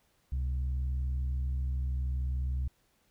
sine tone pair together, 66.78 / 127.2 Hz, C2 / C3, +36 / -48 cents, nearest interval major seventh, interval 1116 cents, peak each -28 / -39 dBFS, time 0.32-2.68 s, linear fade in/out 5 ms, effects tanh soft clip ceiling -25 dBFS + pink hiss -71 dBFS RMS until 3.1 s

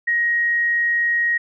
sine tone, 1884 Hz, A#6, 18 cents sharp, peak -16 dBFS, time 0.07-1.38 s, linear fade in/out 10 ms, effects none

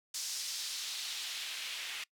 white noise with band-pass filter sweep, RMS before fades -40 dBFS, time 0.14-2.04 s, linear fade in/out 5 ms, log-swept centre 5600 to 2500 Hz, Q 1.6, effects noise-tail reverb RT60 0.1 s tail -23 dB re dry

